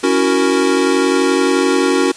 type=chord; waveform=square; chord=F# dominant seventh; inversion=second; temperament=equal with one note detuned; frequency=278.3 / 329.6 / 370 / 466.2 Hz; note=C#4 / E4 / F#4 / A#4; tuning=+7 / 0 / 0 / 0 cents; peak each=-17 / -21 / -16 / -20 dBFS; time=0.03-2.12 s; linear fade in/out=10 ms; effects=white hiss -36 dBFS RMS until 2.16 s + resampled to 22050 Hz